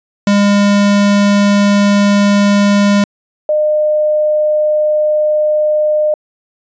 square / sine tone pair in turn, 202.7 / 607.4 Hz, G#3 / D#5, -42 / -42 cents, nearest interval octave + perfect fifth, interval 1900 cents, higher second, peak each -8 / -9 dBFS, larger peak first, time 0.27-3.04 / 3.49-6.14 s, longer first, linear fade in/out 2 ms, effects resampled to 16000 Hz

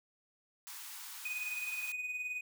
white high-pass noise, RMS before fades -47 dBFS, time 0.67-1.92 s, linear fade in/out 0 ms, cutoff 810 Hz, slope 96 dB/octave
triangle tone with tremolo, 2489 Hz, D#7, in tune, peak -33 dBFS, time 1.25-2.41 s, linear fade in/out 5 ms, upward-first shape sine, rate 19 Hz, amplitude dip 50%
effects none

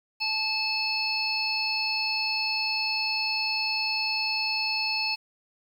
harmonic tone, 870 Hz, A5, 20 cents flat, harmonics 1 / 3 / 5 / 6, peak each -35 / -29 / -29 / -32 dBFS, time 0.2-5.16 s, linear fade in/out 20 ms, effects 9-bit

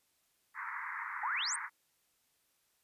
white band-pass noise, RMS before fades -41 dBFS, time 0.54-1.7 s, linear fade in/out 50 ms, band 910 to 2100 Hz, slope 96 dB/octave
sine exponential sweep, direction up, 792 to 9210 Hz, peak -33 dBFS, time 1.23-1.56 s, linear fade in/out 5 ms
effects white hiss -75 dBFS RMS until 2.83 s + resampled to 32000 Hz

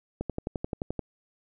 click train, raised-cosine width 2 ms, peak -17 dBFS, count 10, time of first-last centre 0.21-0.993 s, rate 11.5 Hz, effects none

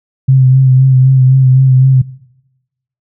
sine tone with vibrato, 131 Hz, C3, 2 cents sharp, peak -3 dBFS, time 0.28-2.02 s, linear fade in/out 10 ms, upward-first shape sine, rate 3.9 Hz, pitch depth 29 cents each way, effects noise-tail reverb RT60 1.0 s tail -22 dB re dry

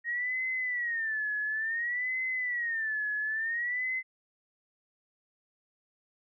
sine tone with vibrato, 1864.7 Hz, A#6, in tune, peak -29 dBFS, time 0.04-4.03 s, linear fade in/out 50 ms, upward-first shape sine, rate 0.57 Hz, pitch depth 160 cents each way, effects none

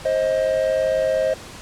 triangle tone pair together, 528.9 / 629 Hz, C5 / D#5, +19 / +19 cents, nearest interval minor third, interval 300 cents, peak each -18 dBFS, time 0.05-1.34 s, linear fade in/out 5 ms, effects pink hiss -38 dBFS RMS until 1.61 s + low-pass 9000 Hz 12 dB/octave

